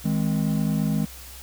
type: chord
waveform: triangle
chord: Ab major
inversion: second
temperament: equal with one note detuned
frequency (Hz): 158.92 / 207.7 / 261.6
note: Eb3 / Ab3 / C4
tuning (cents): +37 / 0 / 0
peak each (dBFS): -22 / -22 / -28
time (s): 0.04-1.06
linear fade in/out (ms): 20
effects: added 64 Hz sine -43 dBFS peak until 1.42 s + white hiss -43 dBFS RMS until 1.42 s